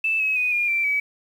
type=tone with pitch steps; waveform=sine; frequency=2637 / 2562 / 2489 / 2418 / 2349 / 2282 Hz; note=E7 / E7 / D#7 / D7 / D7 / C#7; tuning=0 / -50 / 0 / +50 / 0 / +50 cents; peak=-19 dBFS; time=0.04-1 s; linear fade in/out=5 ms; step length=160 ms; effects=8-bit